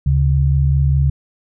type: tone pair together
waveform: sine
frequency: 73.2 / 138.18 Hz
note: D2 / C#3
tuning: -5 / -5 cents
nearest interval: major seventh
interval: 1100 cents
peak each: -14 dBFS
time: 0.06-1.1 s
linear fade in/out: 5 ms
effects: none